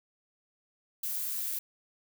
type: noise with high-pass filter sweep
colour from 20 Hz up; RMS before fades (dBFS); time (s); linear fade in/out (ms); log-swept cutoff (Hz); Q
violet; -34; 1.03-1.59; 5; 700 to 1700; 1.6
effects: none